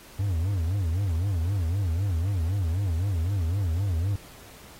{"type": "tone with vibrato", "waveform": "triangle", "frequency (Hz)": 90.4, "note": "F#2", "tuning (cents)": -40, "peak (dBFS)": -21, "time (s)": [0.19, 4.16], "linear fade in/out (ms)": 5, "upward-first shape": "sine", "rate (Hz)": 3.9, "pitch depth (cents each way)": 220, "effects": ["pink hiss -49 dBFS RMS until 4.79 s", "AAC 48 kbps"]}